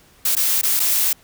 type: noise with dropouts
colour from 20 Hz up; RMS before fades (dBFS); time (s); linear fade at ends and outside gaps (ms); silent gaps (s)
blue; -18; 0.25-1.13; 5; 0.353-0.366 / 0.614-0.632 / 0.796-0.8
effects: pink hiss -52 dBFS RMS until 1.23 s